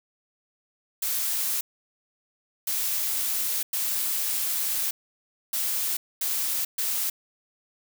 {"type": "noise bursts at uneven times", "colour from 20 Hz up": "blue", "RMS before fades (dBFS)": -27, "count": 6, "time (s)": [[1.02, 1.61], [2.67, 3.63], [3.73, 4.91], [5.53, 5.97], [6.21, 6.65], [6.78, 7.1]], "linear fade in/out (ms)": 5, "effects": []}